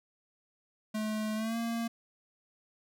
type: tone with pitch glide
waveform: square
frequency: 215.5 to 231 Hz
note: A3 to A#3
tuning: -36 to -16 cents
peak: -32 dBFS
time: 0.94-1.88 s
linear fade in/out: 10 ms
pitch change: +120 cents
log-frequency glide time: 1.35-1.57 s
effects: none